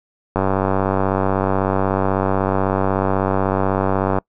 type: click train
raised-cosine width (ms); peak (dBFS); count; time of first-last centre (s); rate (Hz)
1; -4; 369; 0.36-4.185; 96.2
effects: noise-tail reverb RT60 0.1 s tail -25 dB re dry